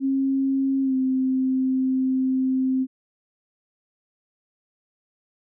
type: tone with pitch glide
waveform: sine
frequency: 270 to 261 Hz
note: C#4 to C4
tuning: -45 to -4 cents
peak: -19 dBFS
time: 0-2.87 s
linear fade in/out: 50 ms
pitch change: -59 cents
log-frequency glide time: 0.82-0.95 s
effects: none